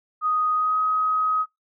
sine tone with pitch glide, 1246 to 1263.4 Hz, D#6 to D#6, +2 to +26 cents, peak -19 dBFS, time 0.21-1.46 s, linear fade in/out 50 ms, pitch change +24 cents, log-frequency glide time 0.54-0.78 s, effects noise-tail reverb RT60 0.2 s tail -24 dB re dry

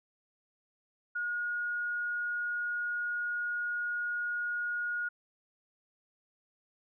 sine tone, 1440 Hz, F#6, 47 cents flat, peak -31 dBFS, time 1.15-5.09 s, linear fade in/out 10 ms, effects none

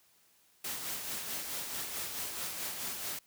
white noise with tremolo, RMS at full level -37 dBFS, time 0.64-3.19 s, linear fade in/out 5 ms, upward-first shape sine, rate 4.6 Hz, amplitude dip 40%, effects white hiss -67 dBFS RMS until 3.26 s + high-pass 60 Hz 12 dB/octave

